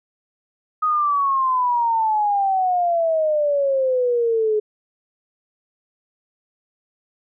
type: exponential sweep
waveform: sine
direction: down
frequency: 1258 to 421.1 Hz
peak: -16 dBFS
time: 0.82-4.6 s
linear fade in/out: 10 ms
effects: none